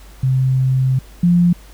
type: tone pair in turn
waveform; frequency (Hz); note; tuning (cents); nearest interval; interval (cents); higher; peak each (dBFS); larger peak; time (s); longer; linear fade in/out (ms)
sine; 130.81 / 174.61; C3 / F3; 0 / 0; perfect fourth; 500; second; -12 / -9; second; 0.23-0.99 / 1.23-1.53; first; 5
effects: added 50 Hz sine -38 dBFS peak until 1.73 s + pink hiss -46 dBFS RMS until 1.73 s